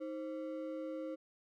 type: ring-modulated tone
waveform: triangle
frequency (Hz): 421.1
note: G#4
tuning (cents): +24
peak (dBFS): -34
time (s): 0-1.16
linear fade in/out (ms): 20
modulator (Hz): 106
effects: none